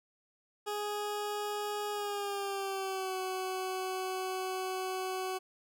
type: tone with pitch glide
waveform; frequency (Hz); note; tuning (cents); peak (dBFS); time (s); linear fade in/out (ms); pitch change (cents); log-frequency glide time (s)
20% pulse; 415.3 to 374.3; G#4 to F#4; 0 to +20; -29; 0.66-5.39; 20; -180; 1.92-3.17
effects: none